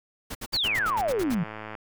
pink noise bursts, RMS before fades -35 dBFS, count 10, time 0.3-1.35 s, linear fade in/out 10 ms, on 51 ms, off 60 ms
sine exponential sweep, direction down, 4800 to 155.56 Hz, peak -23 dBFS, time 0.53-1.44 s, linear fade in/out 10 ms
click train, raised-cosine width 0.5 ms, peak -22 dBFS, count 120, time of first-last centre 0.65-1.752 s, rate 108 Hz
effects none

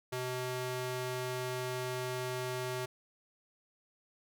square tone with high-pass filter, 126.7 Hz, B2, 45 cents sharp, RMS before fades -37 dBFS, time 0.12-2.86 s, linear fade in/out 10 ms, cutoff 260 Hz, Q 0.72, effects none

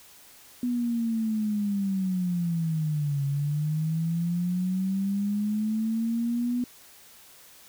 sine linear two-way sweep, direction down then up, 246.9 to 138.59 to 246.9 Hz, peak -24 dBFS, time 0.63-6.64 s, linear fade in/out 2 ms, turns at 3.24 s, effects white hiss -52 dBFS RMS until 7.68 s

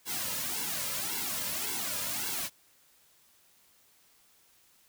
white noise with flanger, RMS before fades -34 dBFS, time 0.05-2.5 s, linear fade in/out 50 ms, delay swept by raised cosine 1.6 to 2.7 ms, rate 1.8 Hz, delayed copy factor -0.95, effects white hiss -64 dBFS RMS until 4.88 s

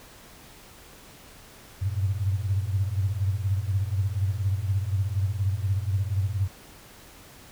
sine tone cluster, 94.8 / 98.9 / 111.7 Hz, F#2 / G2 / A2, +43 / +16 / +27 cents, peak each -25 / -30 / -31 dBFS, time 1.81-6.48 s, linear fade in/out 20 ms, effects pink hiss -49 dBFS RMS until 7.51 s

